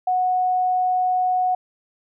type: tone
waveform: sine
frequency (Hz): 735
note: F#5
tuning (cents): -12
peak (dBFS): -17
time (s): 0.07-1.55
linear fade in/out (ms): 5
effects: none